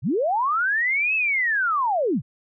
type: linear two-way sweep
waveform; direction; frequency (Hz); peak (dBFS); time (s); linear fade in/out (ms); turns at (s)
sine; up then down; 90.5 to 2637 to 90.5; -19; 0.02-2.22; 50; 1.15
effects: none